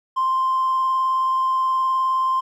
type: tone with vibrato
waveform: triangle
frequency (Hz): 1046.5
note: C6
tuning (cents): 0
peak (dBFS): -14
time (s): 0.16-2.41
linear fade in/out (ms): 20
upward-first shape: sine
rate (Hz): 19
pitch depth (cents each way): 10
effects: tanh soft clip ceiling -14 dBFS